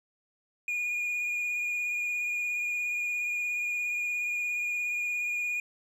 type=tone with vibrato; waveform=triangle; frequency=2439 Hz; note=D#7; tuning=35 cents flat; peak=-27 dBFS; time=0.68-5.6 s; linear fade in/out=2 ms; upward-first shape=sine; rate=17 Hz; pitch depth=19 cents each way; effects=none